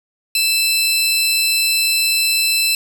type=tone pair together; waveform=sawtooth; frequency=2637 / 4074 Hz; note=E7 / C8; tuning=0 / -47 cents; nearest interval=minor sixth; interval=753 cents; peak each=-14 dBFS; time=0.35-2.75 s; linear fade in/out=2 ms; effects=none